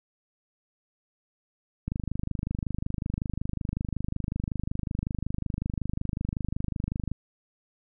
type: click train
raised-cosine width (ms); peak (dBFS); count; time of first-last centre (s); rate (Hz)
5; -17; 134; 1.88-7.116; 25.4
effects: none